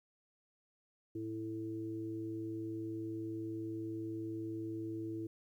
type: harmonic tone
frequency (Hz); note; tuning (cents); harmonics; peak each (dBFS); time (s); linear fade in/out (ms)
110; A2; 0; 1 / 3 / 4; -46 / -39 / -51; 1.15-5.27; 5
effects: 12-bit